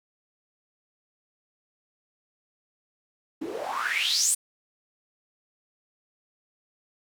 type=noise with band-pass filter sweep; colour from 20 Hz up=white; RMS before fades=-27 dBFS; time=3.41-4.35 s; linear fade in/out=10 ms; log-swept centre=280 to 9400 Hz; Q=7; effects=none

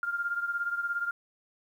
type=beating tone pair; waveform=sine; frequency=1396.9 / 1413.9 Hz; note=F6 / F6; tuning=0 / +21 cents; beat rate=17 Hz; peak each=-30 / -35 dBFS; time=0.03-1.11 s; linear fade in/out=2 ms; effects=10-bit

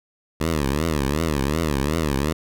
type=tone with vibrato; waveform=10% pulse; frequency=74.6 Hz; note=D2; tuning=28 cents sharp; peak=-12 dBFS; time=0.4-2.33 s; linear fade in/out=10 ms; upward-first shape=triangle; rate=2.7 Hz; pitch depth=220 cents each way; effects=none

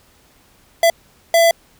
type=tone bursts at uneven times; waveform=square; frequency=670 Hz; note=E5; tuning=28 cents sharp; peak=-10 dBFS; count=2; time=0.83-0.9 / 1.34-1.51 s; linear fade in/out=2 ms; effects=pink hiss -53 dBFS RMS until 1.79 s

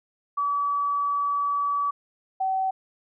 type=tone pair in turn; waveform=sine; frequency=1145 / 762.3 Hz; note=D6 / G5; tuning=-44 / -49 cents; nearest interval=perfect fifth; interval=705 cents; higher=first; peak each=-22 dBFS; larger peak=neither; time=0.37-1.91 / 2.4-2.71 s; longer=first; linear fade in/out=10 ms; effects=none

